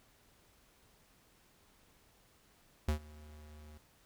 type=tone with ADSR envelope; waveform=square; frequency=75.7 Hz; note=D#2; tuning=47 cents flat; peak=-28 dBFS; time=2.88-3.78 s; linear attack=6 ms; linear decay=100 ms; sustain=-24 dB; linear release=8 ms; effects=pink hiss -67 dBFS RMS until 4.05 s